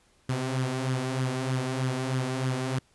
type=tone with flanger; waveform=sawtooth; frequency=129.8 Hz; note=C3; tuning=13 cents flat; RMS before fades=-29 dBFS; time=0.29-2.79 s; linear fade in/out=5 ms; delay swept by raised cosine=0.59 to 5.09 ms; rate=3.2 Hz; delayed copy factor=+0.55; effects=pink hiss -64 dBFS RMS until 2.94 s + resampled to 24000 Hz